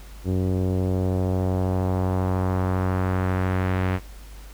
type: tone with low-pass filter sweep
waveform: sawtooth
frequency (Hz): 92.8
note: F#2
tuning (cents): +6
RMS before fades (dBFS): -23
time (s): 0.24-4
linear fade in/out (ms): 50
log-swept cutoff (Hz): 380 to 2200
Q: 1.4
effects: added 50 Hz sine -39 dBFS peak until 4.53 s + pink hiss -49 dBFS RMS until 4.53 s